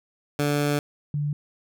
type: tone pair in turn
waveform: 15% pulse / sine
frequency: 145.7 / 146.63 Hz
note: D3 / D3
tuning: -13 / -2 cents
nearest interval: unison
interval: 11 cents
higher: second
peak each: -15 / -23 dBFS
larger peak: first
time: 0.39-0.79 / 1.14-1.33 s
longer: first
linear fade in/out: 2 ms
effects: none